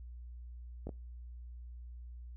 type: clicks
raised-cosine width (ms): 2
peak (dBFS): -28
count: 2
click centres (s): 0.87 / 0.892
effects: noise-tail reverb RT60 0.3 s tail -25 dB re dry + added 60 Hz sine -45 dBFS peak until 2.36 s